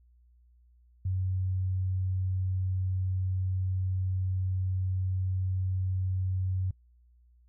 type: tone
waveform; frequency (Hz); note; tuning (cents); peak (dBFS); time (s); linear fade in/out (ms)
sine; 93.4; F#2; +17; -27; 1.05-6.71; 5
effects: noise-tail reverb RT60 0.1 s tail -22 dB re dry + added 60 Hz sine -58 dBFS peak until 7.48 s